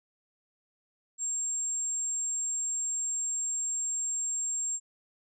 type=tone; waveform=sine; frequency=7459 Hz; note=A#8; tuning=in tune; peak=-29 dBFS; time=1.18-4.8 s; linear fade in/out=50 ms; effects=none